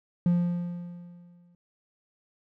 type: tone with exponential decay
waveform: triangle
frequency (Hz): 174.61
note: F3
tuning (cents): 0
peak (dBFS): -16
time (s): 0.26-1.55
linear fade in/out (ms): 2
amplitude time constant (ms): 280
effects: tanh soft clip ceiling -12 dBFS